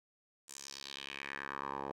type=tone with band-pass filter sweep; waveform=10% pulse; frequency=69.3 Hz; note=C#2; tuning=in tune; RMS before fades=-44 dBFS; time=0.48-1.92 s; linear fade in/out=5 ms; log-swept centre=8000 to 690 Hz; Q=2.7; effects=none